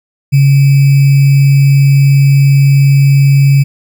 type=tone with sample-and-hold; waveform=sine; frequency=138.59 Hz; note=C#3; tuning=in tune; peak=-3 dBFS; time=0.32-3.64 s; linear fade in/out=20 ms; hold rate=2450 Hz; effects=none